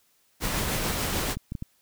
pink noise with tremolo, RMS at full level -27 dBFS, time 0.4-1.36 s, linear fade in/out 50 ms, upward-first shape sine, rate 6.8 Hz, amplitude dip 25%
clicks, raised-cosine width 5 ms, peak -20 dBFS, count 6, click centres 0.901 / 1.168 / 1.37 / 1.521 / 1.552 / 1.624 s
effects white hiss -66 dBFS RMS until 1.81 s

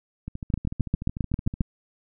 two click trains, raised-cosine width 5 ms, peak -10 / -20 dBFS, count 9 / 19, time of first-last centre 0.54-1.608 / 0.28-1.613 s, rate 7.49 / 13.5 Hz, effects none

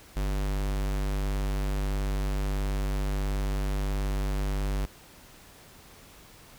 square tone, 49.25 Hz, G1, 9 cents sharp, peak -27 dBFS, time 0.16-4.86 s, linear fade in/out 10 ms, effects pink hiss -52 dBFS RMS until 6.58 s

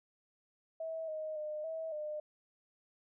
sine tone with pitch steps, 647 / 624 / 608 / 645 / 605 Hz, E5 / D#5 / D#5 / E5 / D#5, -32 / +5 / -40 / -38 / -49 cents, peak -37 dBFS, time 0.8-2.2 s, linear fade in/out 5 ms, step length 280 ms, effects none

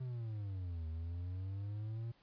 triangle exponential two-way sweep, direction down then up, 130.81 to 79 to 117.4 Hz, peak -37 dBFS, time 0-2.12 s, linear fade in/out 10 ms, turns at 0.87 s, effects pink hiss -70 dBFS RMS until 2.22 s + resampled to 11025 Hz

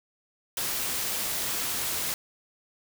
white noise, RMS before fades -30 dBFS, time 0.57-2.14 s, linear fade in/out 2 ms, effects none

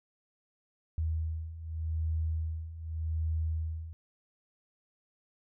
sine beating tone pair, 79.5 / 80.35 Hz, D#2 / E2, +38 / -44 cents, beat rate 0.85 Hz, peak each -36 / -32 dBFS, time 0.98-3.93 s, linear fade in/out 0 ms, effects none

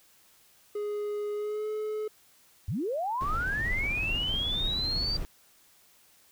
triangle tone with pitch glide, 415.7 to 428.4 Hz, G#4 to A4, +2 to -46 cents, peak -28 dBFS, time 0.75-2.08 s, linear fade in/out 5 ms, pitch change +52 cents, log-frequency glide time 1.34-1.68 s
sine linear sweep, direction up, 69.3 to 4699 Hz, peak -28 dBFS, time 2.68-5.17 s, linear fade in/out 5 ms
brown noise with tremolo, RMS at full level -33 dBFS, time 3.21-5.25 s, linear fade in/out 0 ms, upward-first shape triangle, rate 16 Hz, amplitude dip 25%
effects white hiss -61 dBFS RMS until 6.31 s

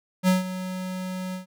square tone with ADSR envelope, 185 Hz, F#3, in tune, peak -16 dBFS, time 0.23-1.46 s, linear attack 50 ms, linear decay 150 ms, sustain -14 dB, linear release 120 ms, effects none

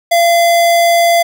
square tone, 683 Hz, F5, 39 cents flat, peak -8 dBFS, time 0.11-1.23 s, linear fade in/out 10 ms, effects none

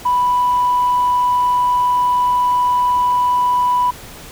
sine tone, 987.8 Hz, B5, in tune, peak -11 dBFS, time 0.05-3.91 s, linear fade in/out 10 ms, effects tanh soft clip ceiling -8 dBFS + pink hiss -36 dBFS RMS until 4.31 s

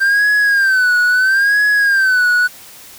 triangle tone with vibrato, 1568 Hz, G6, in tune, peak -8 dBFS, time 0-2.48 s, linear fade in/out 20 ms, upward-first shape sine, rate 0.75 Hz, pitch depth 120 cents each way, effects white hiss -38 dBFS RMS until 2.98 s

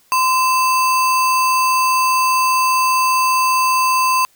sine tone with sample-and-hold, 1030 Hz, C6, 28 cents flat, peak -12 dBFS, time 0.12-4.25 s, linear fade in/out 0 ms, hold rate 3675 Hz, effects white hiss -55 dBFS RMS until 4.35 s

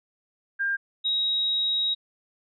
sine tone pair in turn, 1600 / 3805 Hz, G6 / A#7, +35 / +35 cents, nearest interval octave + minor third, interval 1500 cents, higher second, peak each -23 / -22 dBFS, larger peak second, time 0.59-0.77 / 1.04-1.95 s, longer second, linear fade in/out 20 ms, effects none

